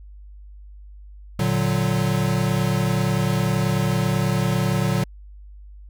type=chord; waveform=square; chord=Bb augmented; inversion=none; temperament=equal; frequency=116.54 / 146.83 / 185 Hz; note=Bb2 / D3 / F#3; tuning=0 / 0 / 0 cents; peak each=-24 dBFS; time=1.39-5.04 s; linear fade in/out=5 ms; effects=added 50 Hz sine -39 dBFS peak until 5.89 s